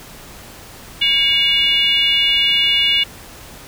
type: tone with frequency modulation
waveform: sine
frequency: 2861 Hz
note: F7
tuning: 41 cents sharp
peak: -12 dBFS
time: 1.01-3.04 s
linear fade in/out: 10 ms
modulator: 618 Hz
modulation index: 0.96
effects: pink hiss -38 dBFS RMS until 3.67 s